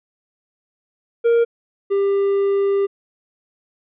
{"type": "tone pair in turn", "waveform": "triangle", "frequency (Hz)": [467, 397.1], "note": ["A#4", "G4"], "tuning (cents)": [3, 22], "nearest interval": "minor third", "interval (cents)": 281, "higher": "first", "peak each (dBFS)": [-10, -13], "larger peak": "first", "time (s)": [[1.24, 1.45], [1.9, 2.87]], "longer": "second", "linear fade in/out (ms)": 20, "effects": ["resampled to 8000 Hz"]}